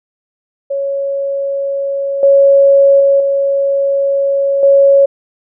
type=tone with level steps; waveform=sine; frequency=554.4 Hz; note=C#5; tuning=in tune; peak=-14 / -4 / -6 / -10 / -4 dBFS; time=0.7-5.06 s; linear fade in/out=10 ms; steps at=2.23 / 3 / 3.2 / 4.63 s; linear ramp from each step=2 ms; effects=none